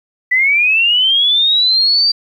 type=linear sweep; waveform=sine; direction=up; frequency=1961 to 4699 Hz; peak=-9 dBFS; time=0.31-2.12 s; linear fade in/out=10 ms; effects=8-bit